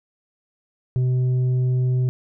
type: tone with tanh clipping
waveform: triangle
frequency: 126.8 Hz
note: B2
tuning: 46 cents sharp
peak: -18 dBFS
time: 0.96-2.09 s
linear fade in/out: 0 ms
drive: 9 dB
effects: none